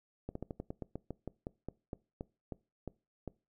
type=slowing click train; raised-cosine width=2 ms; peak=-26 dBFS; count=17; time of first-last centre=0.29-3.277 s; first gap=64 ms; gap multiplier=1.13; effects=noise-tail reverb RT60 0.3 s tail -22 dB re dry